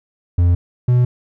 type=tone pair in turn; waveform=triangle; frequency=87.31 / 123.47 Hz; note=F2 / B2; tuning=0 / 0 cents; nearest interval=tritone; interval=600 cents; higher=second; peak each=-8 / -8 dBFS; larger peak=neither; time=0.38-0.55 / 0.88-1.05 s; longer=neither; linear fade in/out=5 ms; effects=none